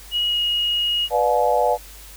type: tone with pitch glide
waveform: sine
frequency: 2901 to 2881 Hz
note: F#7 to F#7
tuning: -35 to -47 cents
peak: -18 dBFS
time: 0.11-1.09 s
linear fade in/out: 50 ms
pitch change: -12 cents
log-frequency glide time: 0.28-0.38 s
type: chord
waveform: sine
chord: B diminished seventh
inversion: none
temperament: just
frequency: 493.9 / 592.7 / 711.2 / 853.4 Hz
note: B4 / D5 / F5 / Ab5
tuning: 0 / +16 / +31 / +47 cents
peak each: -21 dBFS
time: 1.1-1.78 s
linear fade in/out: 50 ms
effects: added 50 Hz sine -42 dBFS peak until 2.16 s + white hiss -43 dBFS RMS until 2.16 s